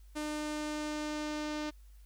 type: tone with low-pass filter sweep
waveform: sawtooth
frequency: 301.9 Hz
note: D4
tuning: 48 cents sharp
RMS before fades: -37 dBFS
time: 0.15-1.71 s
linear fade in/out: 20 ms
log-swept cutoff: 9600 to 5400 Hz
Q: 1.2
effects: added 50 Hz sine -52 dBFS peak until 2.05 s + white hiss -70 dBFS RMS until 2.05 s